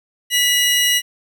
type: tone pair together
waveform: sawtooth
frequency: 1975.5 / 2890 Hz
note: B6 / F#7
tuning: 0 / -41 cents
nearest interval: perfect fifth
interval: 659 cents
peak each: -15 / -12 dBFS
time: 0.3-1.02 s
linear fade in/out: 50 ms
effects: none